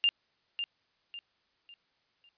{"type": "tone with echo", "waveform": "sine", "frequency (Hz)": 2800, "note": "F7", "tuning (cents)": 4, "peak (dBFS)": -22, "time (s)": [0.04, 0.09], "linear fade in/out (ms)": 0, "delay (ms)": 550, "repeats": 4, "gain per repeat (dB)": -9, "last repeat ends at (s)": 2.29, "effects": ["white hiss -73 dBFS RMS until 2.37 s", "resampled to 11025 Hz"]}